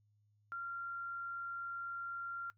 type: tone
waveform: sine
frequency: 1382 Hz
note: F6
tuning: 19 cents flat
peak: -39 dBFS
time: 0.52-2.5 s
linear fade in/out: 0 ms
effects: noise-tail reverb RT60 0.1 s tail -19 dB re dry + added 104 Hz sine -70 dBFS peak until 2.57 s